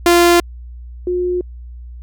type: tone pair in turn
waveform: sawtooth / sine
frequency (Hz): 346.2 / 358.6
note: F4 / F4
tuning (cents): -15 / +46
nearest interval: minor second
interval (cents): 61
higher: second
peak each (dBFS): -4 / -15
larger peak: first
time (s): 0.06-0.4 / 1.07-1.41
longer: neither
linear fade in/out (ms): 2
effects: added 60 Hz sine -30 dBFS peak until 2.02 s